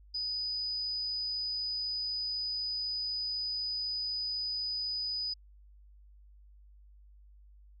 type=tone; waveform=sine; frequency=4978 Hz; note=D#8; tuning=in tune; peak=-32 dBFS; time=0.14-5.34 s; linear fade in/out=10 ms; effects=added 50 Hz sine -54 dBFS peak until 7.8 s